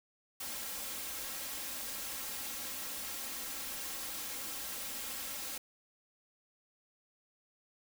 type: noise with comb filter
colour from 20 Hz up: white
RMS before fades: -41 dBFS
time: 0.4-5.58 s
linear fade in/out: 5 ms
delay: 3.7 ms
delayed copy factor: +0.65
effects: none